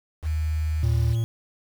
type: tone with pitch glide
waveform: sine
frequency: 77.9 to 76.74 Hz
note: D#2 to D#2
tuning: +3 to -23 cents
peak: -22 dBFS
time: 0.22-1.16 s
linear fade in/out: 50 ms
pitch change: -26 cents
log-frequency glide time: 0.87-0.97 s
type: tone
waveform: triangle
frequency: 114.4 Hz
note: A#2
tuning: 32 cents flat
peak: -19 dBFS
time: 0.83-1.24 s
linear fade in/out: 0 ms
effects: 7-bit